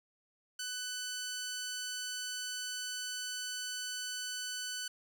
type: tone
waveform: 10% pulse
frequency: 1500 Hz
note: F#6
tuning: 23 cents sharp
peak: -29 dBFS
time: 0.59-4.88 s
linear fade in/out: 5 ms
effects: none